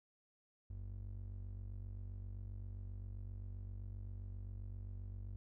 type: ring-modulated tone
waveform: triangle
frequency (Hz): 72.1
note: D2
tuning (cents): -31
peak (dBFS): -39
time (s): 0.7-5.36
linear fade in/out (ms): 0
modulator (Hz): 23.8
effects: none